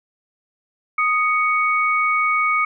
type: tone pair together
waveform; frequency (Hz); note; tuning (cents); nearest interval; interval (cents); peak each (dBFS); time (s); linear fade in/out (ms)
sine; 1244.5 / 2230; D#6 / C#7; 0 / +10; minor seventh; 1010; -18 / -19; 0.98-2.65; 5
effects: none